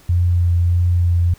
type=tone with vibrato; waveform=sine; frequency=87.31 Hz; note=F2; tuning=in tune; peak=-12 dBFS; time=0.09-1.34 s; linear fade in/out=5 ms; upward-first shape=triangle; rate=1.6 Hz; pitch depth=18 cents each way; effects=pink hiss -49 dBFS RMS until 1.38 s